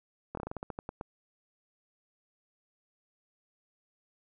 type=slowing click train; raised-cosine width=1 ms; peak=-23 dBFS; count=12; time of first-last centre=0.35-1.011 s; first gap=23 ms; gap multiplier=1.18; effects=none